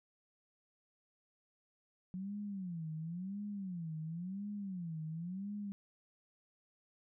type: tone with vibrato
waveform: sine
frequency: 180 Hz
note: F#3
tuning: 47 cents flat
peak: -39 dBFS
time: 2.14-5.72 s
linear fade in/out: 0 ms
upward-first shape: sine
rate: 0.95 Hz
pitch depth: 240 cents each way
effects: none